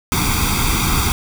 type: noise with comb filter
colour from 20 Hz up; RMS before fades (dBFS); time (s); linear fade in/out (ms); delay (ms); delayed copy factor
pink; -17; 0.12-1.12; 0; 0.85; +0.9
effects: none